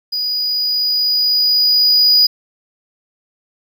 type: tone with level ramp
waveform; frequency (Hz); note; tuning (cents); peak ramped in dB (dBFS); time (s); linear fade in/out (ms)
triangle; 4922; D#8; -20; -16 to -6; 0.12-2.27; 10
effects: 8-bit